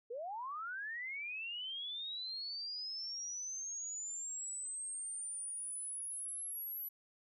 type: linear sweep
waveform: sine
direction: up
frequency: 444.2 to 11840 Hz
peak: -40 dBFS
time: 0.1-6.89 s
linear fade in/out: 10 ms
effects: none